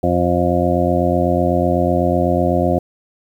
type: harmonic tone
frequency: 88 Hz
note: F2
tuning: 14 cents sharp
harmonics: 1 / 2 / 3 / 4 / 6 / 7 / 8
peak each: -21 / -21 / -21 / -21 / -21 / -21 / -21 dBFS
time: 0.03-2.79 s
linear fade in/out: 5 ms
effects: 8-bit